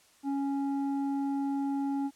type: tone with low-pass filter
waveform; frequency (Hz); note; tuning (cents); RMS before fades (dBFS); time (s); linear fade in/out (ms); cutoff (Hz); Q
square; 277.2; C#4; 0; -31; 0.23-2.11; 50; 620; 7.8
effects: white hiss -62 dBFS RMS until 2.15 s + low-pass 10000 Hz 12 dB/octave